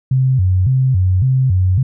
sine tone with vibrato, 110 Hz, A2, in tune, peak -10 dBFS, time 0.11-1.83 s, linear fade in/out 5 ms, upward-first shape square, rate 1.8 Hz, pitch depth 300 cents each way, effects none

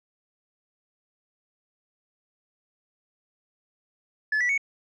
sine tone with pitch steps, 1723 / 1956.5 / 2222 Hz, A6 / B6 / C#7, -37 / -17 / +4 cents, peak -19 dBFS, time 4.32-4.578 s, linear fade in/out 5 ms, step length 86 ms, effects tanh soft clip ceiling -20 dBFS

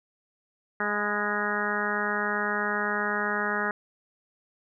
harmonic tone with a mistuned harmonic, 207.7 Hz, G#3, in tune, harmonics 1 / 2 / 3 / 4 / 5 / 6 / 7 / 8 / 9, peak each -35 / -34 / -37 / -35 / -37 / -33 / -32 / -32 / -34 dBFS, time 0.8-3.71 s, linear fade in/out 2 ms, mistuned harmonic 5, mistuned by -33 cents, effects none

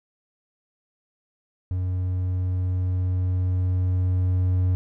triangle tone with level ramp, 91.5 Hz, F#2, 19 cents flat, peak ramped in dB -21 to -16 dBFS, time 1.71-4.75 s, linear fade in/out 0 ms, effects none

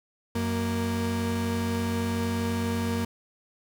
35% pulse tone pair together, 92.39 / 233.1 Hz, F#2 / A#3, -2 / 0 cents, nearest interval octave + major third, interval 1602 cents, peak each -28 / -26 dBFS, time 0.35-3.05 s, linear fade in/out 5 ms, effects none

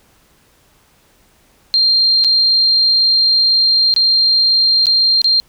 sine tone with dropouts, 4186 Hz, C8, in tune, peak -9 dBFS, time 1.74-5.4 s, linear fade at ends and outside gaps 0 ms, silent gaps 2.24-2.246 / 3.94-3.963 / 4.857-4.868 / 5.217-5.244 s, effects pink hiss -53 dBFS RMS until 5.48 s

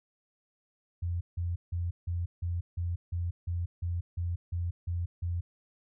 sine tone bursts, 86.7 Hz, F2, 12 cents flat, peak -29 dBFS, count 13, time 1.02-5.41 s, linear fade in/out 10 ms, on 190 ms, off 160 ms, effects none

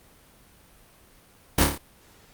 pink noise with echo, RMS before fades -19 dBFS, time 1.58-1.64 s, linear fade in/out 5 ms, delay 28 ms, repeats 5, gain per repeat -4 dB, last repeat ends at 1.78 s, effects pink hiss -55 dBFS RMS until 2.33 s + Opus 32 kbps

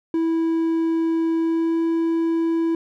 triangle tone with pitch glide, 327.8 to 330.1 Hz, E4 to E4, -10 to +2 cents, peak -16 dBFS, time 0.14-2.75 s, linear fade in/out 2 ms, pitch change +12 cents, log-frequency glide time 1.38-1.81 s, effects none

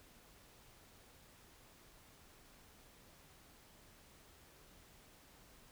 silence, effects pink hiss -63 dBFS RMS until 5.71 s

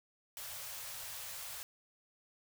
white band-stop noise, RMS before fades -45 dBFS, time 0.37-1.63 s, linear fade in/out 0 ms, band 150 to 490 Hz, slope 48 dB/octave, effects none

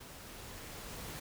pink noise with level ramp, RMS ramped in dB -51 to -44 dBFS, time 0-1.2 s, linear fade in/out 10 ms, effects none

